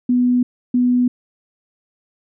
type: tone pair in turn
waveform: sine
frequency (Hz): 247.2 / 247.2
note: B3 / B3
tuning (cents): +2 / +2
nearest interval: unison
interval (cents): 0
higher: neither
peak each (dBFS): -12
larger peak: neither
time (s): 0.09-0.43 / 0.74-1.08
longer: neither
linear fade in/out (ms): 5
effects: none